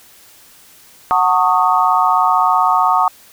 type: chord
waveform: sine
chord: D# half-diminished seventh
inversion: first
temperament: equal with one note detuned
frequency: 740 / 903.2 / 1108.7 / 1244.5 Hz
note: F#5 / A5 / C#6 / D#6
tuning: 0 / +45 / 0 / 0 cents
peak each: -16 dBFS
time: 1.11-3.08 s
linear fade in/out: 0 ms
effects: white hiss -45 dBFS RMS until 3.32 s